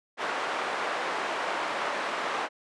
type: band-pass noise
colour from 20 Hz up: white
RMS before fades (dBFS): -31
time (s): 0.17-2.49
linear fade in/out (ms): 50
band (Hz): 460 to 1400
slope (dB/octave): 12
effects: resampled to 22050 Hz